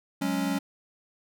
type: chord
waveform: square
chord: F# suspended second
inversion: none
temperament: equal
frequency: 185 / 207.7 / 277.2 Hz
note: F#3 / G#3 / C#4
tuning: 0 / 0 / 0 cents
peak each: -32 / -33 / -29 dBFS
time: 0.21-0.59 s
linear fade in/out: 10 ms
effects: none